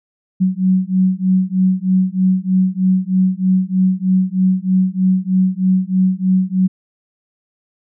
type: beating tone pair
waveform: sine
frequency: 185 / 188.2 Hz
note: F#3 / F#3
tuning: 0 / +30 cents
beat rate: 3.2 Hz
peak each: -15 dBFS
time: 0.4-6.68 s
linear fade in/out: 20 ms
effects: none